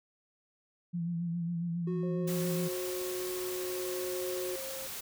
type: tone with vibrato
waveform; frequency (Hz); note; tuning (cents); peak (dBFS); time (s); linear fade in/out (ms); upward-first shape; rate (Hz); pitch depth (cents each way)
sine; 170.5; F3; -41; -31; 0.93-2.69; 20; sine; 7.3; 40
type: tone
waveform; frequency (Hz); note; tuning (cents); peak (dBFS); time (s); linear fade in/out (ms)
triangle; 365.8; F#4; -20; -33; 1.87-4.56; 5
type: tone with tremolo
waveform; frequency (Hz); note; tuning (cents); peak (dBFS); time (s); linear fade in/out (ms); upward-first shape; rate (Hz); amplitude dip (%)
sine; 533; C5; +32; -38; 2.03-4.87; 2; triangle; 0.55; 70
type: noise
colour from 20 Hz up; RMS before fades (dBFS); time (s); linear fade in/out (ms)
white; -41; 2.27-5.01; 10
effects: none